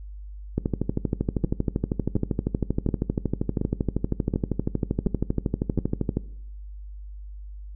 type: two click trains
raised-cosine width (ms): 3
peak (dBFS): -11 / -10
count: 7 / 72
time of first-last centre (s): 1.44-5.788 / 0.58-6.171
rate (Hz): 1.38 / 12.7
effects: noise-tail reverb RT60 0.7 s tail -19 dB re dry + added 50 Hz sine -36 dBFS peak until 7.75 s